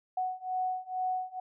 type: beating tone pair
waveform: sine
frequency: 740 / 742.2 Hz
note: F#5 / F#5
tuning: 0 / +5 cents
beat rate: 2.2 Hz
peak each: -34 / -33 dBFS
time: 0.17-1.4 s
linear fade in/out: 5 ms
effects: none